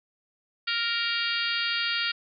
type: harmonic tone with a mistuned harmonic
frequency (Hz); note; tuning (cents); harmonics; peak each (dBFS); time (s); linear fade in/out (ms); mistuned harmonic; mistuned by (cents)
466.2; A#4; 0; 3 / 4 / 5 / 6 / 7 / 8 / 9 / 10; -31 / -34 / -34 / -32 / -34 / -35 / -37 / -34; 0.67-2.12; 10; 9; +15
effects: none